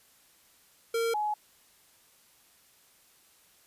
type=tone pair in turn; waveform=square / sine; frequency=459.7 / 843.1 Hz; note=A#4 / G#5; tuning=-24 / +26 cents; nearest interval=major seventh; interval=1050 cents; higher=second; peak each=-27 dBFS; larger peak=neither; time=0.94-1.14 / 1.14-1.34 s; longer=neither; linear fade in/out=5 ms; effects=white hiss -62 dBFS RMS until 3.66 s + resampled to 32000 Hz